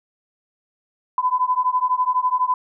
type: beating tone pair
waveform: sine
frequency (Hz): 1001 / 1013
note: B5 / B5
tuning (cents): +23 / +44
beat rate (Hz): 12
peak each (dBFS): -20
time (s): 1.18-2.54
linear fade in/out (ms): 2
effects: none